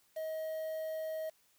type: tone with quantisation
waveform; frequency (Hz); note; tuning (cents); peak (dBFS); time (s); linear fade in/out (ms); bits
triangle; 633; D#5; +30; -34; 0.16-1.3; 10; 9
effects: white hiss -70 dBFS RMS until 1.58 s